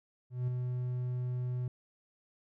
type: tone with ADSR envelope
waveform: triangle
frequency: 124.7 Hz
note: B2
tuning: 17 cents sharp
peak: -26 dBFS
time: 0.3-1.68 s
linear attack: 180 ms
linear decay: 3 ms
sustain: -4 dB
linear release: 3 ms
effects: none